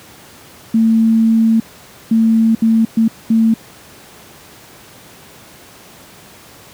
sine tone bursts at uneven times, 224.7 Hz, A3, 37 cents sharp, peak -8 dBFS, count 5, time 0.74-1.6 / 2.11-2.55 / 2.62-2.85 / 2.97-3.08 / 3.3-3.54 s, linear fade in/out 5 ms, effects pink hiss -40 dBFS RMS until 6.73 s + high-pass 100 Hz 12 dB/octave

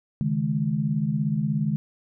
sine chord, C# suspended second, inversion none, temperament equal with one note detuned, 138.59 / 155.56 / 211.2 Hz, C#3 / D#3 / G#3, 0 / 0 / +29 cents, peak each -28 / -25 / -26 dBFS, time 0.21-1.76 s, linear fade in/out 0 ms, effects none

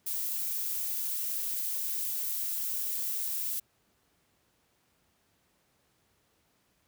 violet noise, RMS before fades -33 dBFS, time 0.06-3.6 s, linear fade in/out 10 ms, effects pink hiss -71 dBFS RMS until 6.87 s + high-pass 60 Hz 12 dB/octave

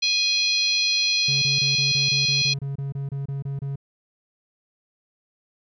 harmonic tone, 831 Hz, G#5, 1 cent sharp, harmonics 3 / 4 / 5 / 6 / 7, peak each -25 / -27 / -21 / -33 / -32 dBFS, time 0.02-2.54 s, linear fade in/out 10 ms
triangle tone bursts, 138.59 Hz, C#3, in tune, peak -24 dBFS, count 15, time 1.28-3.758 s, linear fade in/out 5 ms, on 140 ms, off 27 ms
effects none

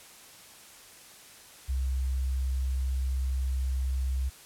sine tone, 65.41 Hz, C2, in tune, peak -26 dBFS, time 1.68-4.3 s, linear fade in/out 20 ms, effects white hiss -51 dBFS RMS until 4.45 s + low-pass 12000 Hz 12 dB/octave

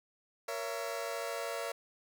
sawtooth chord, A# diminished, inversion none, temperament just, 466.2 / 559.4 / 671.3 Hz, A#4 / C#5 / E5, 0 / +16 / +31 cents, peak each -37 / -36 / -36 dBFS, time 0.48-1.72 s, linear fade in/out 5 ms, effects none

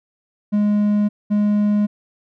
triangle tone pair in turn, 207.7 / 207.7 Hz, G#3 / G#3, 0 / 0 cents, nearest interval unison, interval 0 cents, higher neither, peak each -12 dBFS, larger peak neither, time 0.52-1.09 / 1.3-1.87 s, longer neither, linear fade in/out 20 ms, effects none

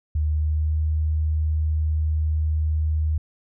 sine tone with pitch glide, 76.3 to 77.59 Hz, D#2 to D#2, -33 to -4 cents, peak -19 dBFS, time 0.15-3.18 s, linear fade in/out 5 ms, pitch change +29 cents, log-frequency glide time 0.29-0.8 s, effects none

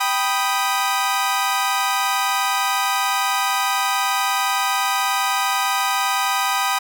sawtooth chord, G augmented, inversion none, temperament equal, 784 / 987.8 / 1244.5 Hz, G5 / B5 / D#6, 0 / 0 / 0 cents, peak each -19 dBFS, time 0-6.79 s, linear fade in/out 10 ms, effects none

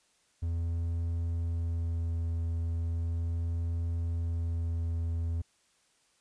triangle tone with vibrato, 83.7 Hz, E2, 27 cents sharp, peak -27 dBFS, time 0.42-5.42 s, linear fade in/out 10 ms, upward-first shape sine, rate 0.37 Hz, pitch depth 9 cents each way, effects white hiss -69 dBFS RMS until 6.2 s + resampled to 22050 Hz

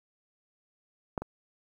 clicks, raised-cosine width 1 ms, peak -16 / -22 dBFS, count 2, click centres 1.178 / 1.22 s, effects 9-bit

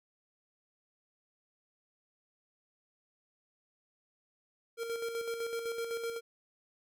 square tone with tremolo, 462.7 Hz, A#4, 13 cents flat, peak -34 dBFS, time 4.77-6.21 s, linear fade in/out 50 ms, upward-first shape square, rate 7.9 Hz, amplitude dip 45%, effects none

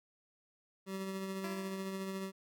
25% pulse tone with tremolo, 192.1 Hz, G3, 35 cents flat, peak -33 dBFS, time 0.86-2.32 s, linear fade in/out 50 ms, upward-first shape triangle, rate 14 Hz, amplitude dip 35%
10% pulse tone with exponential decay, 336.3 Hz, E4, 35 cents sharp, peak -33 dBFS, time 1.44-2.23 s, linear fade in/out 1 ms, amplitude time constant 170 ms
effects none

